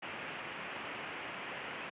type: low-pass noise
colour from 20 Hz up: white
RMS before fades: -43 dBFS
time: 0.02-1.9 s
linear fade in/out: 10 ms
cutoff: 2900 Hz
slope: 48 dB/octave
effects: high-pass 150 Hz 12 dB/octave + resampled to 8000 Hz